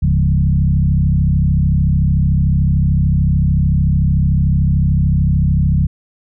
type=tone with frequency modulation; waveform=sine; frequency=111.8 Hz; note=A2; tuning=28 cents sharp; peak=-10 dBFS; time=0.02-5.87 s; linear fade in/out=10 ms; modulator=33.5 Hz; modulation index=1.9; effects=none